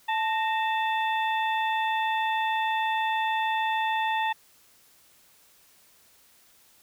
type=harmonic tone with a mistuned harmonic; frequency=880 Hz; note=A5; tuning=in tune; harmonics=1 / 2 / 3 / 4; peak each=-25 / -31 / -35 / -37 dBFS; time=0.08-4.33 s; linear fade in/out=10 ms; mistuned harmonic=2; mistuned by=+83 cents; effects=white hiss -59 dBFS RMS until 6.82 s